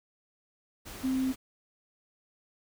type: tone in noise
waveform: sine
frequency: 261.6 Hz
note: C4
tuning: in tune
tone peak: -26 dBFS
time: 1.03-1.33 s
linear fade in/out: 20 ms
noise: pink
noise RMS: -44 dBFS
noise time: 0.85-1.36 s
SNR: +15 dB
effects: none